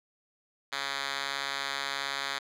5% pulse tone with band-pass filter, 138.59 Hz, C#3, in tune, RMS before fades -34 dBFS, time 0.72-2.39 s, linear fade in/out 10 ms, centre 3000 Hz, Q 1.4, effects none

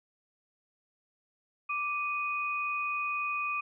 sine tone pair together, 1174.7 / 2489 Hz, D6 / D#7, 0 / 0 cents, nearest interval octave + minor second, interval 1300 cents, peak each -33 / -32 dBFS, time 1.69-3.61 s, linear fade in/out 10 ms, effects none

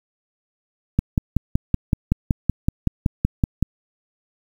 click train, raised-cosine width 5 ms, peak -4 dBFS, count 15, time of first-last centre 0.99-3.627 s, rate 5.31 Hz, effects 7-bit

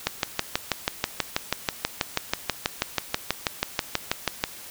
click train, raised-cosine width 0.2 ms, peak -4 dBFS, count 28, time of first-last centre 0.07-4.439 s, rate 6.18 Hz, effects white hiss -42 dBFS RMS until 4.7 s

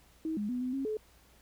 sine tone with pitch steps, 318.7 / 207.8 / 248 / 253.3 / 270.8 / 430.5 Hz, D#4 / G#3 / B3 / B3 / C#4 / A4, +42 / +1 / +7 / +44 / -40 / -38 cents, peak -31 dBFS, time 0.25-0.97 s, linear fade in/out 2 ms, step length 120 ms, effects added 60 Hz sine -63 dBFS peak until 1.41 s + pink hiss -63 dBFS RMS until 1.41 s

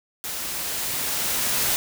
white noise with level ramp, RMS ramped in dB -31 to -22 dBFS, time 0.24-1.76 s, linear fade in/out 0 ms, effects none

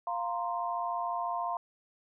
sine chord, F suspended fourth, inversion none, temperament equal, 698.5 / 932.3 / 1046.5 Hz, F5 / Bb5 / C6, 0 / 0 / 0 cents, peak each -34 / -36 / -35 dBFS, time 0.07-1.57 s, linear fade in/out 2 ms, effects none

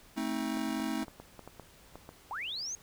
square chord, A diminished, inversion none, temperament just, 220 / 264 / 316.8 Hz, A3 / C4 / Eb4, 0 / +16 / +31 cents, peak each -37 dBFS, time 0.16-1.05 s, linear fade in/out 20 ms
clicks, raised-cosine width 1 ms, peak -31 dBFS, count 10, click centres 0.571 / 0.8 / 1.027 / 1.082 / 1.2 / 1.393 / 1.476 / 1.597 / 1.956 / 2.091 s
sine linear sweep, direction up, 760 to 6610 Hz, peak -35 dBFS, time 2.31-2.75 s, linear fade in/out 0 ms
effects pink hiss -58 dBFS RMS until 2.82 s

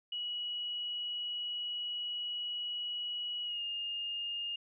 sine tone with pitch glide, 2920 to 2830 Hz, F#7 to F7, -24 to +22 cents, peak -35 dBFS, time 0.12-4.56 s, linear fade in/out 5 ms, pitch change -54 cents, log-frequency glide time 3.44-3.62 s, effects none

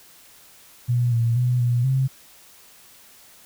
sine tone with pitch steps, 121.5 / 116.3 / 124 / 121 / 132.6 Hz, B2 / A#2 / B2 / B2 / C3, -28 / -4 / +7 / -35 / +23 cents, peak -17 dBFS, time 0.88-2.08 s, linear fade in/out 20 ms, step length 240 ms, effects white hiss -50 dBFS RMS until 3.45 s

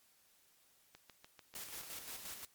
click train, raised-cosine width 0.2 ms, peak -36 dBFS, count 8, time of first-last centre 0.95-1.982 s, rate 6.78 Hz
white noise with tremolo, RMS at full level -46 dBFS, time 1.55-2.45 s, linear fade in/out 2 ms, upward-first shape square, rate 5.7 Hz, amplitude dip 45%
effects white hiss -70 dBFS RMS until 2.54 s + MP3 96 kbps

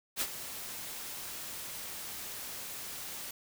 white noise with ADSR envelope, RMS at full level -31 dBFS, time 0.16-3.31 s, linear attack 51 ms, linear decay 52 ms, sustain -11 dB, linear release 4 ms, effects none

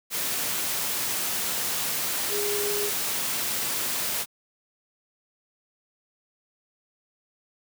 sine tone in noise, 411.2 Hz, G#4, 17 cents flat, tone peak -28 dBFS, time 2.29-2.91 s, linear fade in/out 50 ms, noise white, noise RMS -28 dBFS, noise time 0.1-4.26 s, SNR -3 dB, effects high-pass 100 Hz 12 dB/octave

